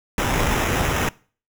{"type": "noise with sample-and-hold", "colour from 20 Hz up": "pink", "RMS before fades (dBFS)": -21, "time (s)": [0.18, 1.09], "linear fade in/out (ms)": 2, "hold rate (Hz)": 4410, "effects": ["noise-tail reverb RT60 0.4 s tail -22 dB re dry"]}